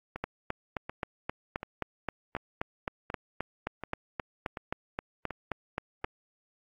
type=two click trains; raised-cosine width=0.5 ms; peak=-16 / -21 dBFS; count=23 / 9; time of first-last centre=0.24-6.045 / 0.16-6.042 s; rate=3.79 / 1.36 Hz; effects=AAC 64 kbps